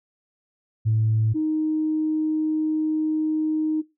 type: tone pair in turn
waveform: sine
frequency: 110 / 311.1 Hz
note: A2 / D#4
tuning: 0 / 0 cents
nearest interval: octave + tritone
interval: 1800 cents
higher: second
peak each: -17 / -20 dBFS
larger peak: first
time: 0.85-1.34 / 1.34-3.82 s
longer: second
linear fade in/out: 20 ms
effects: noise-tail reverb RT60 0.2 s tail -17 dB re dry + tanh soft clip ceiling -13 dBFS